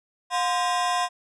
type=ring-modulated tone; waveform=40% pulse; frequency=875 Hz; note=A5; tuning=10 cents flat; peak=-18 dBFS; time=0.3-1.09 s; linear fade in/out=50 ms; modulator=160 Hz; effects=resampled to 22050 Hz